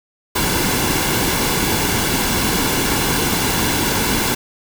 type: noise with comb filter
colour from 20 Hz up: pink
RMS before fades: -18 dBFS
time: 0.35-4.35 s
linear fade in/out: 10 ms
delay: 1.6 ms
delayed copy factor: -0.5
effects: none